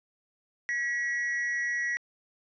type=tone with amplitude modulation; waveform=triangle; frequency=1925 Hz; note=B6; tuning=45 cents flat; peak=-23 dBFS; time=0.69-1.97 s; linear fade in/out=0 ms; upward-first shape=sine; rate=254 Hz; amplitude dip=60%; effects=resampled to 16000 Hz